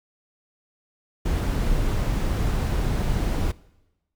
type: noise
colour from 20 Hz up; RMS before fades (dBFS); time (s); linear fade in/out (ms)
brown; -23; 1.25-3.52; 10
effects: noise-tail reverb RT60 1.0 s tail -21 dB re dry